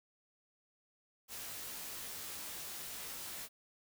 white noise with comb filter, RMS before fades -45 dBFS, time 1.28-3.49 s, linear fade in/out 50 ms, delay 17 ms, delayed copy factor -0.75, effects none

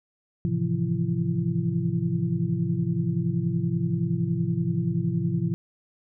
sine tone cluster, 109.1 / 132.6 / 162.4 / 173 / 336.5 Hz, A2 / C3 / E3 / F3 / E4, -14 / +23 / -26 / -16 / +36 cents, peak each -31 / -29 / -29 / -26 / -35 dBFS, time 0.45-5.54 s, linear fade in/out 0 ms, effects none

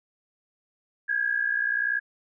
sine tone pair together, 1619 / 1679.6 Hz, G#6 / G#6, -45 / +19 cents, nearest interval minor second, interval 64 cents, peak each -26 dBFS, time 1.08-2 s, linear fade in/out 20 ms, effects none

